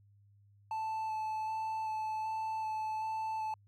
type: tone with vibrato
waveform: triangle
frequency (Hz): 875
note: A5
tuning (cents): -10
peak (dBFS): -32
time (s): 0.71-3.54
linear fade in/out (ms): 2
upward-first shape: square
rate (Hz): 1.3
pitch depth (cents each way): 9
effects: added 101 Hz sine -61 dBFS peak until 3.67 s